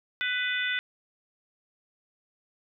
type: harmonic tone with a mistuned harmonic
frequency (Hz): 497.1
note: B4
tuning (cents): +11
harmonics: 3 / 4 / 5 / 6 / 7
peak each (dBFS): -30 / -31 / -35 / -38 / -34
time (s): 0.21-0.79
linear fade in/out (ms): 0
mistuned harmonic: 7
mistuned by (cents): +22
effects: none